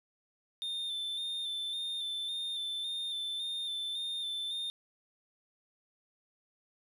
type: tone with vibrato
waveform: triangle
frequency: 3589 Hz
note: A7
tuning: 34 cents sharp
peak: -33 dBFS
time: 0.62-4.7 s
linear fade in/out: 0 ms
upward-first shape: square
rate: 1.8 Hz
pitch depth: 26 cents each way
effects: 11-bit